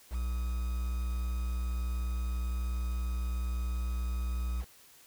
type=tone with quantisation; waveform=triangle; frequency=60.6 Hz; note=B1; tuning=32 cents flat; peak=-28 dBFS; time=0.1-4.65 s; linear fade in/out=50 ms; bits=8; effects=white hiss -58 dBFS RMS until 5.06 s